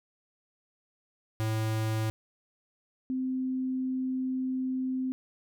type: tone pair in turn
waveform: square / sine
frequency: 110 / 258.8 Hz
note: A2 / C4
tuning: 0 / -19 cents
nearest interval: octave + minor third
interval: 1481 cents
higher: second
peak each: -28 / -28 dBFS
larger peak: neither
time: 1.4-2.1 / 3.1-5.12 s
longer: second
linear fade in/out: 0 ms
effects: none